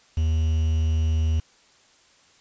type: tone with quantisation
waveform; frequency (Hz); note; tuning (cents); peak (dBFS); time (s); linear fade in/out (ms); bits
triangle; 79.5; D#2; +38; -17; 0.17-1.4; 5; 7
effects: white hiss -57 dBFS RMS until 2.4 s + resampled to 16000 Hz